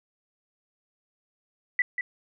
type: tone with echo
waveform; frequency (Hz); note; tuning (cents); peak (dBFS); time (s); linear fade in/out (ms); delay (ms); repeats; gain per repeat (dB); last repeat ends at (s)
sine; 1975.5; B6; 0; -19; 1.79-1.82; 2; 190; 1; -7; 2.01
effects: none